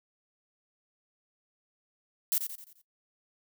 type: noise with echo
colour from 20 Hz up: violet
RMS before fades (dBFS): -27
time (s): 2.32-2.38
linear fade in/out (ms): 0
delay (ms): 87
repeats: 5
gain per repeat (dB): -7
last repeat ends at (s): 2.815
effects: noise-tail reverb RT60 0.1 s tail -18 dB re dry